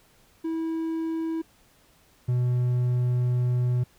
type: tone pair in turn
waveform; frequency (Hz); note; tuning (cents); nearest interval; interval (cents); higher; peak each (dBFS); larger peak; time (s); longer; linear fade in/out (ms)
triangle; 325.1 / 123.65; E4 / B2; -24 / +3; octave + perfect fourth; 1673; first; -24 / -19; second; 0.44-1.42 / 2.28-3.84; second; 10
effects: pink hiss -60 dBFS RMS until 3.98 s